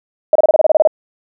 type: tone bursts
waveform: sine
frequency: 622.3 Hz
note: D#5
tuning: in tune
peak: -5 dBFS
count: 11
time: 0.33-0.874 s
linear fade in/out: 2 ms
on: 24 ms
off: 28 ms
effects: none